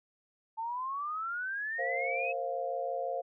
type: exponential sweep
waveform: sine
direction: up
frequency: 880 to 2600 Hz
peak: -33 dBFS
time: 0.57-2.33 s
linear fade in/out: 20 ms
type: chord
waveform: sine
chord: Bb suspended second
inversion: none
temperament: equal with one note detuned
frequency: 466.2 / 532.1 / 698.5 Hz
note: Bb4 / C5 / F5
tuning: 0 / +29 / 0 cents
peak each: -40 / -35 / -35 dBFS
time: 1.78-3.22 s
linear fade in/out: 20 ms
effects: none